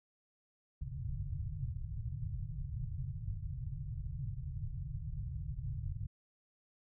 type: low-pass noise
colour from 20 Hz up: white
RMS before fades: -40 dBFS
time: 0.81-6.07 s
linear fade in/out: 10 ms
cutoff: 150 Hz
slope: 96 dB/octave
effects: none